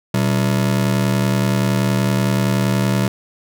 40% pulse ring-modulated tone, 155.56 Hz, D#3, in tune, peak -11 dBFS, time 0.14-3.08 s, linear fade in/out 2 ms, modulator 35.3 Hz, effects none

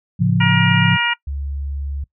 sine chord, A augmented, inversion none, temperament equal, 110 / 138.59 / 174.61 Hz, A2 / C#3 / E#3, 0 / 0 / 0 cents, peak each -18 / -18 / -16 dBFS, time 0.19-0.97 s, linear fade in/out 20 ms
harmonic tone, 474.6 Hz, A#4, 31 cents sharp, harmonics 2 / 3 / 4 / 5 / 6, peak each -22 / -22 / -22 / -22 / -22 dBFS, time 0.4-1.14 s, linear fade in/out 10 ms
sine tone, 70.1 Hz, C#2, 20 cents sharp, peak -22 dBFS, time 1.27-2.04 s, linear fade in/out 5 ms
effects noise-tail reverb RT60 0.1 s tail -21 dB re dry

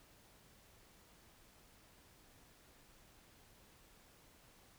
silence, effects pink hiss -65 dBFS RMS until 4.78 s

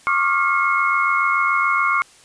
sine tone cluster, 1095 / 1182 / 1397 / 2173 Hz, C#6 / D6 / F6 / C#7, -22 / +11 / 0 / -35 cents, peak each -21 dBFS, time 0.07-2.02 s, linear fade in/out 0 ms, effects white hiss -49 dBFS RMS until 2.24 s + resampled to 22050 Hz

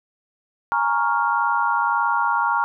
sine chord, Bb minor seventh, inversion third, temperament equal, 830.6 / 932.3 / 1108.7 / 1396.9 Hz, Ab5 / Bb5 / Db6 / F6, 0 / 0 / 0 / 0 cents, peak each -26 / -21 / -24 / -23 dBFS, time 0.72-2.64 s, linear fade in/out 0 ms, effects none

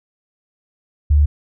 sine tone, 73.42 Hz, D2, in tune, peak -9 dBFS, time 1.1-1.26 s, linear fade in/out 10 ms, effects none

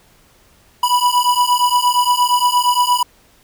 square beating tone pair, 979 / 987.6 Hz, B5 / B5, -15 / 0 cents, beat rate 8.6 Hz, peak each -16 dBFS, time 0.83-3.03 s, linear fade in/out 5 ms, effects pink hiss -52 dBFS RMS until 3.43 s

